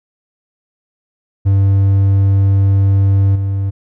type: tone with level steps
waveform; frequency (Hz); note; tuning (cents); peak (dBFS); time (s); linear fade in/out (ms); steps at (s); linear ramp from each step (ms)
triangle; 98; G2; 0; -6 / -12; 1.45-3.71; 20; 3.35; 10
effects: none